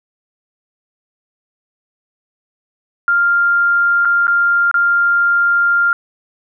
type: tone with dropouts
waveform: sine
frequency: 1396.9 Hz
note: F6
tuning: in tune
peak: -10 dBFS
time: 3.08-5.93 s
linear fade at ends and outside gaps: 1 ms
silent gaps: 4.05-4.054 / 4.269-4.279 / 4.713-4.742 s
effects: none